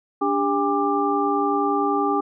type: tone cluster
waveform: sine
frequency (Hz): 290.1 / 400.6 / 808 / 1183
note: D4 / G4 / G#5 / D6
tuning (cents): -21 / +38 / -48 / +12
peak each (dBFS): -24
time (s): 0.21-2.21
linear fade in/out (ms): 10
effects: none